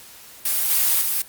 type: noise with level steps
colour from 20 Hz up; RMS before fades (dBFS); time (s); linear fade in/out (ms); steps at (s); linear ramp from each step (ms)
blue; -21 / -18 / -22; 0.45-1.22; 5; 0.7 / 1.01; 2
effects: white hiss -44 dBFS RMS until 1.28 s + Opus 48 kbps